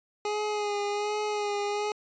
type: tone with vibrato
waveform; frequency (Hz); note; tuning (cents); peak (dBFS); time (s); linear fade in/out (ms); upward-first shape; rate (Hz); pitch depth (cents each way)
25% pulse; 415.3; G#4; 0; -24; 0.25-1.92; 2; sine; 1.3; 29
effects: resampled to 16000 Hz